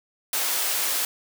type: high-pass noise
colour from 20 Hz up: white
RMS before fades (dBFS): -25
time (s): 0.33-1.05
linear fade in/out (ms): 2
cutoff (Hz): 450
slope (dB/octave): 12
effects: none

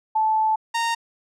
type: tone pair in turn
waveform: sine / sawtooth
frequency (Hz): 873 / 925.4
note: A5 / A#5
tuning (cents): -14 / -13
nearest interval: minor second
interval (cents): 101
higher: second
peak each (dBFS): -17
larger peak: neither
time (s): 0.15-0.56 / 0.74-0.95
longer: first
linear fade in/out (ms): 10
effects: low-pass 8000 Hz 12 dB/octave

